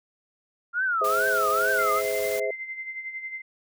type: tone with vibrato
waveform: sine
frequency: 1375 Hz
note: F6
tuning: 27 cents flat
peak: -22 dBFS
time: 0.73-2.02 s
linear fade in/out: 50 ms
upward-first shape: triangle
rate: 2.3 Hz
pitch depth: 240 cents each way
type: chord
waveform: sine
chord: Ab augmented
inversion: none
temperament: just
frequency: 415.3 / 519.1 / 648.9 Hz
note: Ab4 / C5 / E5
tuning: 0 / -14 / -27 cents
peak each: -29 dBFS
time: 1.01-2.51 s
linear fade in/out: 5 ms
type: noise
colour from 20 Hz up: white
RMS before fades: -36 dBFS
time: 1.04-2.4 s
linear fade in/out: 5 ms
type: tone with tremolo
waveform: sine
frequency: 2078 Hz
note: C7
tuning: 12 cents flat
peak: -30 dBFS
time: 1.78-3.42 s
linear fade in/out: 10 ms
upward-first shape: sine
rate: 11 Hz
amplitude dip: 60%
effects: none